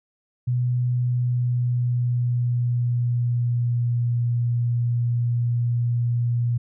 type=tone with pitch glide; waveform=sine; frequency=123.47 to 119.61 Hz; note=B2 to A#2; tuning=0 to +45 cents; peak=-19 dBFS; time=0.47-6.58 s; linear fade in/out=10 ms; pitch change=-55 cents; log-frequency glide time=0.91-4.21 s; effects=none